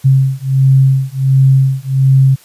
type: beating tone pair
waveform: sine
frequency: 133.3 / 134.7 Hz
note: C3 / C#3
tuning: +33 / -49 cents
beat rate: 1.4 Hz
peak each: -10 dBFS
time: 0.04-2.36 s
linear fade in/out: 20 ms
effects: white hiss -44 dBFS RMS until 2.44 s + resampled to 32000 Hz